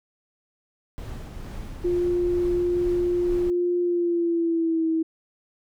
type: noise with tremolo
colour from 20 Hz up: brown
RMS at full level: -33 dBFS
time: 0.98-3.5 s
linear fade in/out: 0 ms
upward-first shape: triangle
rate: 2.2 Hz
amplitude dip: 35%
type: tone with pitch glide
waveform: sine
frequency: 352.4 to 323.2 Hz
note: F4 to E4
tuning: +16 to -34 cents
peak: -20 dBFS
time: 1.84-5.03 s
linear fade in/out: 10 ms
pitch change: -150 cents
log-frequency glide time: 3.81-4.87 s
effects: none